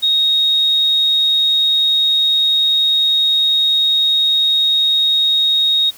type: tone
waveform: sine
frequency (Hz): 3750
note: A#7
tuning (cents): +10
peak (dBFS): -11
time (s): 0.02-5.91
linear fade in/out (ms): 20
effects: white hiss -41 dBFS RMS until 5.97 s